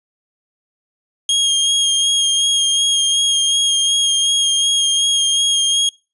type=tone with vibrato; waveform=sawtooth; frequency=3248 Hz; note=G#7; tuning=39 cents flat; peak=-10 dBFS; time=1.29-5.89 s; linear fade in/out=2 ms; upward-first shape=sine; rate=2.7 Hz; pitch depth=19 cents each way; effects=noise-tail reverb RT60 0.3 s tail -26 dB re dry + resampled to 24000 Hz